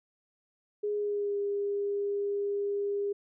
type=tone with pitch glide; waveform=sine; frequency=415.3 to 404.4 Hz; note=G#4 to G#4; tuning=0 to -46 cents; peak=-28 dBFS; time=0.83-3.13 s; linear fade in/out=10 ms; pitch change=-46 cents; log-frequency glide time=0.95-1.37 s; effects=none